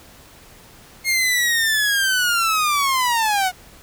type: linear sweep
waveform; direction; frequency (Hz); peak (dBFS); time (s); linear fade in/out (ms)
sawtooth; down; 2152 to 720; -13; 1.04-3.52; 50
effects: pink hiss -46 dBFS RMS until 3.82 s